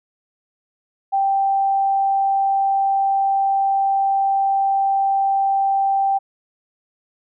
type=tone; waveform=sine; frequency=784 Hz; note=G5; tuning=in tune; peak=-15 dBFS; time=1.12-6.19 s; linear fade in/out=20 ms; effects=none